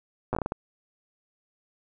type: slowing click train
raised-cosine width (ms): 1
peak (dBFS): -14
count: 8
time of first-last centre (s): 0.33-0.521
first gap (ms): 8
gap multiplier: 1.4
effects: none